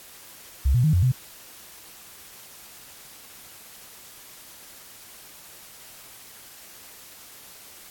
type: tone with pitch steps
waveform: sine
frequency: 67.2 / 123 / 155.2 / 89.3 / 127.5 Hz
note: C2 / B2 / D#3 / F2 / C3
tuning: +47 / -7 / -4 / +39 / -44 cents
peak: -16 dBFS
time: 0.65-1.12 s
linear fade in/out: 10 ms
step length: 94 ms
effects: white hiss -46 dBFS RMS until 7.9 s + AAC 64 kbps

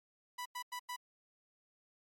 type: tone bursts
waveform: sawtooth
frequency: 987.8 Hz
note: B5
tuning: in tune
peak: -36 dBFS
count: 4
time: 0.38-0.964 s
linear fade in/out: 10 ms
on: 77 ms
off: 92 ms
effects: MP3 64 kbps

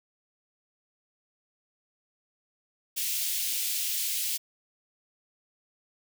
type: high-pass noise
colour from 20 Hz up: white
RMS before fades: -30 dBFS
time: 2.96-4.38 s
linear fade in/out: 20 ms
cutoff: 2500 Hz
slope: 24 dB/octave
effects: none

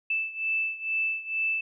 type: beating tone pair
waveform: sine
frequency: 2637 / 2639.2 Hz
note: E7 / E7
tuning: 0 / +1 cents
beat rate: 2.2 Hz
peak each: -28 / -31 dBFS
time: 0.1-1.61 s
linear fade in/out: 5 ms
effects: none

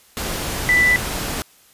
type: tone in noise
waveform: sine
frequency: 1984 Hz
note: B6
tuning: 7 cents sharp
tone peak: -12 dBFS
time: 0.69-0.96 s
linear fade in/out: 0 ms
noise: pink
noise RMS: -25 dBFS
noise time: 0.17-1.42 s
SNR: +10 dB
effects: white hiss -52 dBFS RMS until 1.73 s + resampled to 32000 Hz

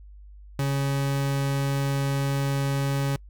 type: tone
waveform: 40% pulse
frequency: 138.59 Hz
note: C#3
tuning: in tune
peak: -22 dBFS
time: 0.59-3.16 s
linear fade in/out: 2 ms
effects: noise-tail reverb RT60 0.1 s tail -26 dB re dry + added 50 Hz sine -43 dBFS peak until 3.29 s

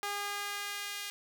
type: tone with high-pass filter sweep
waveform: sawtooth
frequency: 406.9 Hz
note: G#4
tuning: 35 cents flat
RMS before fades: -38 dBFS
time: 0.03-1.1 s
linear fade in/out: 0 ms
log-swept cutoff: 880 to 2500 Hz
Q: 0.96
effects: none

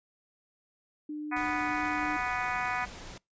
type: tone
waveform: sine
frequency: 300.5 Hz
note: D4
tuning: 40 cents sharp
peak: -34 dBFS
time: 1.09-2.17 s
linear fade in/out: 5 ms
type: harmonic tone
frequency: 246.9 Hz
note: B3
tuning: in tune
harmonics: 3 / 4 / 5 / 6 / 7 / 8 / 9 / 10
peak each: -35 / -36 / -37 / -38 / -38 / -39 / -40 / -40 dBFS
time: 1.31-2.86 s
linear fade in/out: 20 ms
type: noise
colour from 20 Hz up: pink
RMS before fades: -45 dBFS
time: 1.36-3.18 s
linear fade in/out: 5 ms
effects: noise-tail reverb RT60 0.2 s tail -25 dB re dry + resampled to 16000 Hz

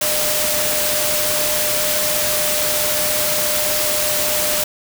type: tone in noise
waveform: sine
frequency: 603 Hz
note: D5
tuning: 46 cents sharp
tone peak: -24 dBFS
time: 0.01-4.64 s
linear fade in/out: 5 ms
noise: white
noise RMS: -19 dBFS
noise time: 0.01-4.64 s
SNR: -8 dB
effects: none

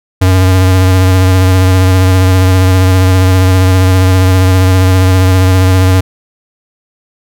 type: tone with vibrato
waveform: square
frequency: 93.1 Hz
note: F#2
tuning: 11 cents sharp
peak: -5 dBFS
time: 0.21-6.01 s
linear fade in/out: 10 ms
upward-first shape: triangle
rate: 15 Hz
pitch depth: 32 cents each way
effects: none

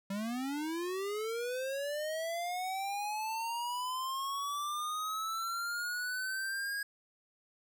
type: linear sweep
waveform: square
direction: up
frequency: 192.2 to 1647 Hz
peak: -35 dBFS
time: 0.1-6.83 s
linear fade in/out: 5 ms
effects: none

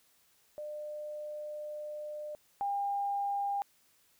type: tone pair in turn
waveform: sine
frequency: 600 / 803.2 Hz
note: D5 / G5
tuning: +37 / +42 cents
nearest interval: perfect fourth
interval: 505 cents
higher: second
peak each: -38 / -30 dBFS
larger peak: second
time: 0.58-2.35 / 2.61-3.62 s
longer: first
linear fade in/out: 0 ms
effects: white hiss -68 dBFS RMS until 4.19 s

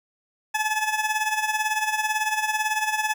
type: tone with tremolo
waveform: 20% pulse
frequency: 860 Hz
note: A5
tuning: 40 cents flat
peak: -15 dBFS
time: 0.54-3.14 s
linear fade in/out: 10 ms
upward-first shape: sine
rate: 18 Hz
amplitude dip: 65%
effects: none

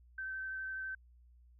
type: tone with vibrato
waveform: sine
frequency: 1544 Hz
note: G6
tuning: 27 cents flat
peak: -38 dBFS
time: 0.18-0.95 s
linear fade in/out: 5 ms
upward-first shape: sine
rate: 12 Hz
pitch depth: 10 cents each way
effects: added 60 Hz sine -59 dBFS peak until 1.59 s

